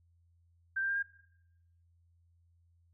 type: tone with pitch steps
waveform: sine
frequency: 1568 / 1583.5 / 1599.1 / 1614.9 Hz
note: G6 / G6 / G6 / G#6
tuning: 0 / +17 / +34 / -49 cents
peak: -30 dBFS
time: 0.76-1.028 s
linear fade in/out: 10 ms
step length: 67 ms
effects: noise-tail reverb RT60 0.9 s tail -22 dB re dry + added 85 Hz sine -65 dBFS peak until 2.93 s